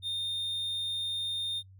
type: tone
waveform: triangle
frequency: 3646 Hz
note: A#7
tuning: 39 cents flat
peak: -29 dBFS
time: 0.02-1.63 s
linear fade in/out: 50 ms
effects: noise-tail reverb RT60 0.1 s tail -19 dB re dry + added 95 Hz sine -51 dBFS peak until 1.79 s